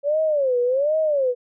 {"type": "tone with vibrato", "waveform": "sine", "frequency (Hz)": 554.4, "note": "C#5", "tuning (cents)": 0, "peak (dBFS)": -17, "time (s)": [0.03, 1.35], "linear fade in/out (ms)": 50, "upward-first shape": "sine", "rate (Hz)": 1.3, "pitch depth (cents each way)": 230, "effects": []}